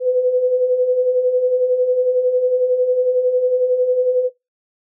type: beating tone pair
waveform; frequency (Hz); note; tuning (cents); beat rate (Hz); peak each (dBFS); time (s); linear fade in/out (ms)
sine; 493.2 / 504.2; B4 / B4; -2 / +36; 11; -22 / -14; 0-4.3; 50
effects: noise-tail reverb RT60 0.2 s tail -19 dB re dry